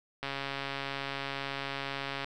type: click train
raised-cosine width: 0.3 ms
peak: -19 dBFS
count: 279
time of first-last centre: 0.23-2.244 s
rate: 138 Hz
effects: none